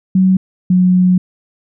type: tone pair in turn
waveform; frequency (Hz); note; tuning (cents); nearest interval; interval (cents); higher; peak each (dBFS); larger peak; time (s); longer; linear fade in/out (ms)
sine; 187.6 / 182.36; F#3 / F#3; +24 / -25; unison; 49; first; -7; neither; 0.15-0.37 / 0.7-1.18; second; 5
effects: none